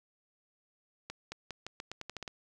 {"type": "accelerating click train", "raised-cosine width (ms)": 0.2, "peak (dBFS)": -23, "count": 11, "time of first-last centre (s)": [1.1, 2.278], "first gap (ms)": 220, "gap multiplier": 0.85, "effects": []}